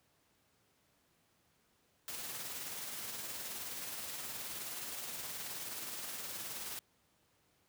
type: noise with tremolo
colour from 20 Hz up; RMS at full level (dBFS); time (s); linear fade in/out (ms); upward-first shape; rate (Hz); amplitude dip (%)
white; -42; 2.08-6.79; 0; sine; 19; 30
effects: pink hiss -73 dBFS RMS until 7.68 s + high-pass 80 Hz 12 dB/octave